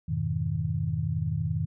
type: chord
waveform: sine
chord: F half-diminished seventh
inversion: none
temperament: just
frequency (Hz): 87.31 / 104.77 / 125.72 / 157.15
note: F2 / Ab2 / Cb3 / Eb3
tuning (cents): 0 / +16 / +31 / +18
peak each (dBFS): -33 / -32 / -33 / -29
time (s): 0.08-1.66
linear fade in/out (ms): 10
effects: none